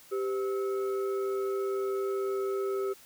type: tone with frequency modulation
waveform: sine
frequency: 392 Hz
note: G4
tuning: in tune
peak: -28 dBFS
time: 0.11-2.94 s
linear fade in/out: 20 ms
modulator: 902 Hz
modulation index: 0.52
effects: white hiss -55 dBFS RMS until 3.05 s